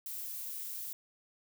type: noise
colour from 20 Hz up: violet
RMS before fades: -41 dBFS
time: 0.06-0.93 s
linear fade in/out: 2 ms
effects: none